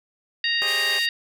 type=harmonic tone; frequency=932.3 Hz; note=A#5; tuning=in tune; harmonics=2 / 3 / 4 / 5; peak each=-24 / -26 / -27 / -28 dBFS; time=0.44-1.09 s; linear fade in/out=2 ms
type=chord; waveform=10% pulse; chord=Ab major seventh; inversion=third; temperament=equal with one note detuned; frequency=392 / 415.3 / 533.3 / 622.3 Hz; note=G4 / Ab4 / C5 / Eb5; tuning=0 / 0 / +33 / 0 cents; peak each=-28 dBFS; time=0.62-0.99 s; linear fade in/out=0 ms
type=band-pass noise; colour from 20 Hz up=pink; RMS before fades=-36 dBFS; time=0.66-1.07 s; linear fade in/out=20 ms; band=1900 to 15000 Hz; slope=48 dB/octave
effects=none